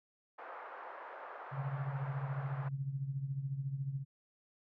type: band-pass noise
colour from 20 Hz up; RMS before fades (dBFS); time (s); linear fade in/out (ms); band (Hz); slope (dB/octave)
white; -48; 0.38-2.69; 10; 500 to 1400; 24
type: tone with tremolo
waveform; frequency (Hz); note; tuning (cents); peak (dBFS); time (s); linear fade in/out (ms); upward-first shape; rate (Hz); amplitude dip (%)
sine; 136.8; C#3; -23; -32; 1.51-4.05; 50; triangle; 14; 75
effects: none